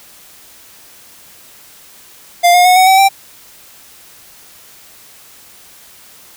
square tone with pitch steps, 698.5 / 714.4 / 730.7 / 747.3 / 764.4 / 781.8 Hz, F5 / F5 / F#5 / F#5 / G5 / G5, 0 / +39 / -22 / +17 / -44 / -5 cents, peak -6 dBFS, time 2.43-3.09 s, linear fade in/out 20 ms, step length 110 ms, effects white hiss -41 dBFS RMS until 6.36 s

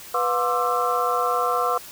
sine tone cluster, 492.7 / 716 / 1058 / 1175 / 1333 Hz, B4 / F5 / C6 / D6 / E6, -4 / +43 / +19 / +1 / +19 cents, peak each -26 dBFS, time 0.14-1.78 s, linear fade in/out 5 ms, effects white hiss -41 dBFS RMS until 1.91 s

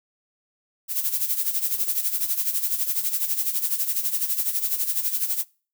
violet noise with tremolo, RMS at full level -22 dBFS, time 0.88-5.45 s, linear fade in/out 50 ms, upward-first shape sine, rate 12 Hz, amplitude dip 70%, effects noise-tail reverb RT60 0.4 s tail -25 dB re dry

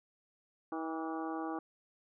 harmonic tone with a mistuned harmonic, 160.9 Hz, E3, 42 cents flat, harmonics 2 / 3 / 4 / 5 / 6 / 7 / 8 / 9, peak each -38 / -46 / -48 / -42 / -51 / -45 / -54 / -52 dBFS, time 0.72-1.59 s, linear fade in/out 2 ms, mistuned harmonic 7, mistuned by +37 cents, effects none

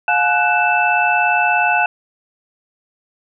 sine tone cluster, 713 / 850 / 1487 / 2640 Hz, F5 / G#5 / F#6 / E7, +36 / +40 / +8 / +2 cents, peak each -18 dBFS, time 0.08-1.86 s, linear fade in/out 2 ms, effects none

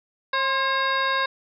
harmonic tone with a mistuned harmonic, 540 Hz, C#5, 45 cents flat, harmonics 1 / 2 / 3 / 4 / 5 / 7 / 8 / 9, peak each -30 / -24 / -25 / -33 / -36 / -30 / -41 / -39 dBFS, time 0.33-1.26 s, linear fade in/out 5 ms, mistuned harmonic 2, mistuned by -44 cents, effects none

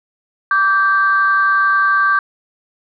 sine tone pair together, 1161 / 1572.2 Hz, D6 / G6, -20 / +5 cents, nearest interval perfect fourth, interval 525 cents, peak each -13 dBFS, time 0.51-2.19 s, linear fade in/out 2 ms, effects tanh soft clip ceiling -3 dBFS

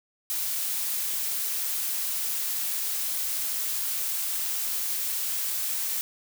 blue noise, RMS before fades -29 dBFS, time 0.3-6.01 s, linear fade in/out 0 ms, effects none

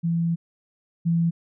sine tone pair in turn, 167.8 / 167.8 Hz, E3 / E3, +31 / +31 cents, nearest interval unison, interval 0 cents, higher neither, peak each -20 / -18 dBFS, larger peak second, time 0.03-0.36 / 1.05-1.31 s, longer first, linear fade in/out 20 ms, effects none

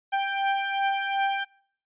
sawtooth beating tone pair, 785 / 787.7 Hz, G5 / G5, +2 / +8 cents, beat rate 2.7 Hz, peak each -26 / -21 dBFS, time 0.12-1.45 s, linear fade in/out 20 ms, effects noise-tail reverb RT60 0.6 s tail -25 dB re dry + resampled to 8000 Hz

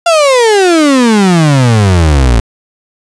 35% pulse exponential sweep, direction down, 698.5 to 54.7 Hz, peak -3 dBFS, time 0.06-2.4 s, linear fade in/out 5 ms, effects resampled to 22050 Hz + 7-bit

